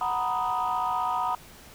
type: chord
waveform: sine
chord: B major seventh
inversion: second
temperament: equal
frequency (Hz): 740 / 932.3 / 987.8 / 1244.5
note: F#5 / A#5 / B5 / D#6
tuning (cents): 0 / 0 / 0 / 0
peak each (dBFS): -29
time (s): 0.01-1.35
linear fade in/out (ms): 2
effects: tanh soft clip ceiling -19 dBFS + pink hiss -49 dBFS RMS until 1.74 s